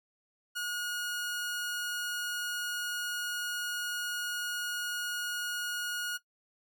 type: tone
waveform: sawtooth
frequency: 1442 Hz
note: F#6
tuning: 45 cents flat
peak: -29 dBFS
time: 0.55-6.18 s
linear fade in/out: 20 ms
effects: noise-tail reverb RT60 0.1 s tail -18 dB re dry